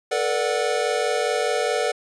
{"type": "chord", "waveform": "square", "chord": "B minor seventh", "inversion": "third", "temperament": "equal with one note detuned", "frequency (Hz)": [440, 484.8, 587.3, 740], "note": ["A4", "B4", "D5", "F#5"], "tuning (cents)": [0, -32, 0, 0], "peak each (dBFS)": [-27, -26, -27, -28], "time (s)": [0.11, 1.92], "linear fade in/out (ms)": 10, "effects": ["resampled to 22050 Hz"]}